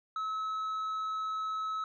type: tone with tanh clipping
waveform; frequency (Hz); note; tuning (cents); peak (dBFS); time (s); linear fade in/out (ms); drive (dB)
sine; 1292; E6; -35; -33; 0.16-1.84; 2; 4
effects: none